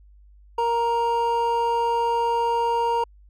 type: tone pair together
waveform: triangle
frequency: 467.5 / 935 Hz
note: A#4 / A#5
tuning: +5 / +5 cents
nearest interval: octave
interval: 1200 cents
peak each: -23 / -19 dBFS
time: 0.58-3.04 s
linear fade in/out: 5 ms
effects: added 50 Hz sine -48 dBFS peak until 3.29 s